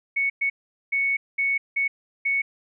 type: tone bursts at uneven times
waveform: sine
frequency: 2217 Hz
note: C#7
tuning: in tune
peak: -20 dBFS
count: 6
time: 0.16-0.3 / 0.41-0.5 / 0.92-1.17 / 1.38-1.58 / 1.76-1.88 / 2.25-2.42 s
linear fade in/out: 10 ms
effects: none